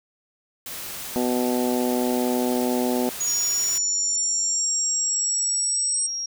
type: noise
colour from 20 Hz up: white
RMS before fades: -34 dBFS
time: 0.66-3.78 s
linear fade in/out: 2 ms
type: harmonic tone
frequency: 124.4 Hz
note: B2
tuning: 13 cents sharp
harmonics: 2 / 3 / 4 / 5 / 6 / 7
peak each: -23 / -27 / -29 / -31 / -33 / -34 dBFS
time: 1.16-3.09 s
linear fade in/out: 0 ms
type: exponential sweep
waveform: sine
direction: up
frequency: 6740 to 8150 Hz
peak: -22 dBFS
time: 3.2-6.07 s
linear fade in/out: 10 ms
type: tone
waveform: sine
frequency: 5610 Hz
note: F8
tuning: 7 cents sharp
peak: -26 dBFS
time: 3.27-6.26 s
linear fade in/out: 5 ms
effects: none